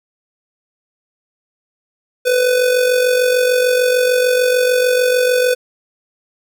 square tone with amplitude modulation, 499.7 Hz, B4, 20 cents sharp, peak -10 dBFS, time 2.25-5.55 s, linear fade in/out 20 ms, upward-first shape sine, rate 46.7 Hz, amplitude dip 50%, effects none

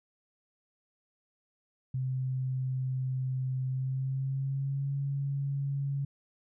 sine tone with pitch glide, 130 to 139.33 Hz, C3 to C#3, -11 to +9 cents, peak -29 dBFS, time 1.94-6.05 s, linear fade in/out 5 ms, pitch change +120 cents, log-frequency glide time 3.67-4.93 s, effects none

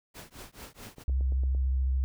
pink noise with tremolo, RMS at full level -43 dBFS, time 0.14-1.04 s, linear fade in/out 20 ms, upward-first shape triangle, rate 4.6 Hz, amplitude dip 100%
click train, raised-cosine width 2 ms, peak -33 dBFS, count 7, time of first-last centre 0.87-1.549 s, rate 8.84 Hz
sine tone with vibrato, 65.41 Hz, C2, in tune, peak -24 dBFS, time 1.08-2.04 s, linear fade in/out 0 ms, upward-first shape triangle, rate 14 Hz, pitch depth 33 cents each way
effects none

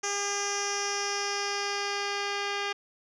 10% pulse tone with low-pass filter sweep, 403.7 Hz, G#4, 49 cents flat, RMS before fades -31 dBFS, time 0.03-2.73 s, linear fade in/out 10 ms, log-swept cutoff 6400 to 4100 Hz, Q 4.5, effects none

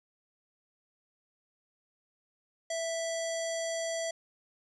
square tone with low-pass filter, 659.3 Hz, E5, in tune, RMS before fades -34 dBFS, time 2.7-4.11 s, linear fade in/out 5 ms, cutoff 7200 Hz, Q 3.8, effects none

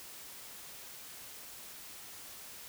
silence, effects white hiss -49 dBFS RMS until 2.68 s

